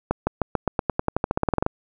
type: accelerating click train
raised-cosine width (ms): 1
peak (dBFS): -6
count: 19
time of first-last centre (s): 0.11-1.664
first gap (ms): 160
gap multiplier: 0.92
effects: none